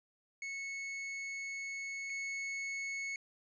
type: tone pair in turn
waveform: 45% pulse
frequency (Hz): 2200 / 2200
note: C#7 / C#7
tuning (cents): -14 / -14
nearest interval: unison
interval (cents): 0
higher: neither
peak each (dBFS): -39 / -37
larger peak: second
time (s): 0.42-2.1 / 2.1-3.16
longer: first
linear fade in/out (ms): 2
effects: resampled to 16000 Hz